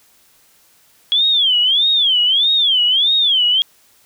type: tone with vibrato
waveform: sine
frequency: 3302 Hz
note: G#7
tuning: 11 cents flat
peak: -11 dBFS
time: 1.12-3.62 s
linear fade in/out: 0 ms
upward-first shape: sine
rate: 1.6 Hz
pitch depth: 220 cents each way
effects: white hiss -53 dBFS RMS until 4.05 s